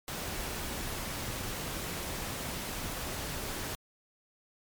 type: noise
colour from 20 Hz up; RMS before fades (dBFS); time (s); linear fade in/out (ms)
pink; -37; 0.08-3.75; 0
effects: MP3 96 kbps